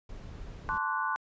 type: noise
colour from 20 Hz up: brown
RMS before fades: -43 dBFS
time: 0.09-0.78 s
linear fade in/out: 5 ms
type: chord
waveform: sine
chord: D dominant seventh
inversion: second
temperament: equal with one note detuned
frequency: 880 / 1046.5 / 1145.8 / 1480 Hz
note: A5 / C6 / D6 / F#6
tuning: 0 / 0 / -43 / 0 cents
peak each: -35 / -33 / -35 / -33 dBFS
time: 0.69-1.16 s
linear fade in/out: 0 ms
effects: resampled to 16000 Hz